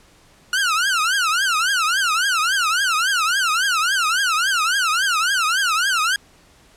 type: tone with vibrato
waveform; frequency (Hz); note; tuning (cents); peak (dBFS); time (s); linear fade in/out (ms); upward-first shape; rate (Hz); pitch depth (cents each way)
sawtooth; 1420; F6; +28; -13; 0.53-6.16; 2; triangle; 3.6; 270
effects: pink hiss -52 dBFS RMS until 6.76 s + low-pass 10000 Hz 12 dB/octave